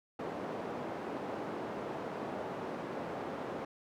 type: band-pass noise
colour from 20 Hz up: white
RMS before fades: -40 dBFS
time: 0.19-3.65 s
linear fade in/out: 5 ms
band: 190 to 660 Hz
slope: 12 dB/octave
effects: none